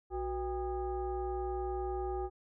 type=tone with frequency modulation; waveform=sine; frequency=370 Hz; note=F#4; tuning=in tune; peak=-33 dBFS; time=0.1-2.3 s; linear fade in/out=50 ms; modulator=430 Hz; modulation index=1.1; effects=none